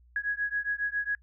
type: beating tone pair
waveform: sine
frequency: 1661.2 / 1668.5 Hz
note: G#6 / G#6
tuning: 0 / +8 cents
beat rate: 7.3 Hz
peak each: -31 dBFS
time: 0.16-1.15 s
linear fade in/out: 2 ms
effects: noise-tail reverb RT60 0.1 s tail -26 dB re dry + added 60 Hz sine -56 dBFS peak until 1.22 s